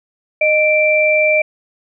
sine tone pair together, 615.7 / 2349 Hz, D#5 / D7, -18 / 0 cents, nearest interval octave + major seventh, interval 2318 cents, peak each -13 dBFS, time 0.41-1.42 s, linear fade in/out 5 ms, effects none

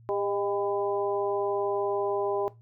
harmonic tone with a mistuned harmonic, 200.7 Hz, G3, 41 cents sharp, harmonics 2 / 3 / 4 / 5, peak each -28 / -32 / -34 / -36 dBFS, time 0.09-2.48 s, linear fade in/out 0 ms, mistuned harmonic 3, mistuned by +41 cents, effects noise-tail reverb RT60 0.2 s tail -17 dB re dry + added 115 Hz sine -51 dBFS peak until 2.61 s

